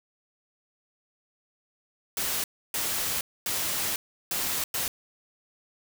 white noise bursts at uneven times, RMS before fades -29 dBFS, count 5, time 2.17-2.44 / 2.74-3.21 / 3.46-3.96 / 4.31-4.64 / 4.74-4.88 s, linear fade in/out 2 ms, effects none

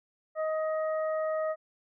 harmonic tone, 628 Hz, D#5, 16 cents sharp, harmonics 1 / 2 / 3, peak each -28 / -37 / -44 dBFS, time 0.35-1.56 s, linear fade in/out 50 ms, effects none

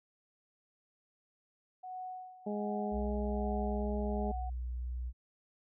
sine tone with tremolo, 740 Hz, F#5, in tune, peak -39 dBFS, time 1.83-4.5 s, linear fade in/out 10 ms, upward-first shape sine, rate 1.3 Hz, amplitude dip 80%
harmonic tone, 207.7 Hz, G#3, in tune, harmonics 1 / 2 / 3 / 4, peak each -36 / -39 / -41 / -46 dBFS, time 2.46-4.32 s, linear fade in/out 10 ms
sine tone with vibrato, 61.3 Hz, B1, 12 cents flat, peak -35 dBFS, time 2.91-5.13 s, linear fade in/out 50 ms, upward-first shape sine, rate 2.1 Hz, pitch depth 9 cents each way
effects none

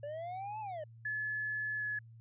triangle linear two-way sweep, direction up then down, 566 to 880 to 585 Hz, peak -37 dBFS, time 0.03-0.84 s, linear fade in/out 5 ms, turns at 0.6 s
sine tone with pitch glide, 1716 to 1702.2 Hz, A6 to G#6, -44 to +42 cents, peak -34 dBFS, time 1.05-1.99 s, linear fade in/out 5 ms, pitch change -14 cents, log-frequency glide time 1.77-1.83 s
effects added 114 Hz sine -52 dBFS peak until 2.2 s + resampled to 8000 Hz

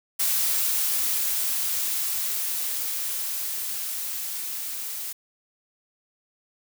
blue noise with level ramp, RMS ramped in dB -23 to -33 dBFS, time 0.19-5.13 s, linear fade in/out 10 ms, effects none

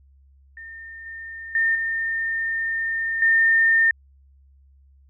sine tone with level steps, 1815 Hz, A#6, 47 cents flat, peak -36 / -33 / -17 / -22 / -14 dBFS, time 0.57-3.91 s, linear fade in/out 2 ms, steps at 1.06 / 1.55 / 1.75 / 3.22 s, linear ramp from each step 2 ms, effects added 68 Hz sine -51 dBFS peak until 5.09 s

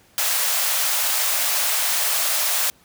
white high-pass noise, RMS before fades -21 dBFS, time 0.18-2.7 s, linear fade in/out 0 ms, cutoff 540 Hz, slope 48 dB/octave, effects pink hiss -55 dBFS RMS until 2.84 s + high-pass 60 Hz 12 dB/octave

